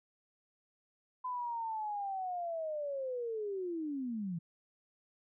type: linear sweep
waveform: sine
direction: down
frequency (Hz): 1016 to 160.4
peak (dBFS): -35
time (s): 1.24-4.39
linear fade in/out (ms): 10
effects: none